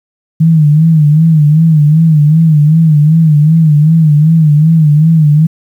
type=tone with vibrato; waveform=sine; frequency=155.56 Hz; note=D#3; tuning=in tune; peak=-3 dBFS; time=0.4-5.47 s; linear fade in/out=10 ms; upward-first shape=sine; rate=2.6 Hz; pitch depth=97 cents each way; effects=7-bit